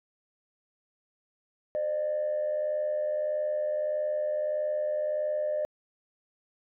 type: tone pair together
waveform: sine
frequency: 523.3 / 604.9 Hz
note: C5 / D#5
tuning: 0 / -49 cents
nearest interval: minor third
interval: 251 cents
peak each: -35 / -26 dBFS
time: 1.75-5.65 s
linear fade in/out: 0 ms
effects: tanh soft clip ceiling -22 dBFS